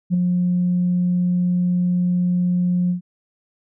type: tone with ADSR envelope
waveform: sine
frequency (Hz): 178.4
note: F3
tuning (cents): +37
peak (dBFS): -11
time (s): 0.1-3.01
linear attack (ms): 42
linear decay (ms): 4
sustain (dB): -4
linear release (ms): 110
effects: tanh soft clip ceiling -11 dBFS